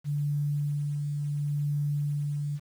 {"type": "tone with tremolo", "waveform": "sine", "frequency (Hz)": 145.7, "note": "D3", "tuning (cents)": -13, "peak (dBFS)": -25, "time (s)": [0.04, 2.6], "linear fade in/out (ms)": 50, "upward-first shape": "sine", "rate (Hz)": 0.71, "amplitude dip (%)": 30, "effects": ["9-bit"]}